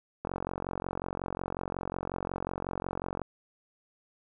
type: click train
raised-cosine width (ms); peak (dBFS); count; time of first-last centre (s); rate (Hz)
1; -19; 136; 0.25-3.217; 45.5
effects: none